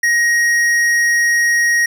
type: tone with tanh clipping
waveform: sine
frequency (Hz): 1882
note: A#6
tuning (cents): +16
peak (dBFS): -13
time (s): 0.03-1.86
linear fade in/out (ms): 5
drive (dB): 13
effects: none